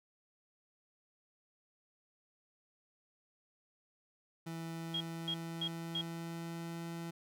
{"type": "tone with pitch glide", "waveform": "30% pulse", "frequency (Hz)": [164.81, 167.79], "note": ["E3", "E3"], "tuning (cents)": [0, 31], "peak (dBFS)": -38, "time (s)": [4.46, 7.11], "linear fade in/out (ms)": 10, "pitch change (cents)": 31, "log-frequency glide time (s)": [4.69, 6.87]}
{"type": "tone bursts", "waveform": "sine", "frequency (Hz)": 3265, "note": "G#7", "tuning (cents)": -30, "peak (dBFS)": -34, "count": 4, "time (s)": [4.94, 6.014], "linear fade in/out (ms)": 5, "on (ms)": 66, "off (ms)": 270}
{"effects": []}